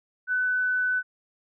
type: tone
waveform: sine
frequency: 1501 Hz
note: F#6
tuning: 24 cents sharp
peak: -22 dBFS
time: 0.27-1.03 s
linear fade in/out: 50 ms
effects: none